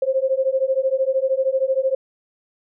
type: beating tone pair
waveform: sine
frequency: 523.3 / 536.3 Hz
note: C5 / C5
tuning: 0 / +43 cents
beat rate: 13 Hz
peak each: -20 dBFS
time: 0.02-1.95 s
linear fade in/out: 5 ms
effects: none